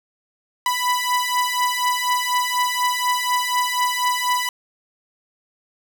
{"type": "beating tone pair", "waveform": "sawtooth", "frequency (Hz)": [989, 993.1], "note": ["B5", "B5"], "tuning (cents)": [2, 9], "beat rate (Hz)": 4.1, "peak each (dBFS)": -18, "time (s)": [0.66, 4.49], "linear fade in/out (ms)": 2, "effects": []}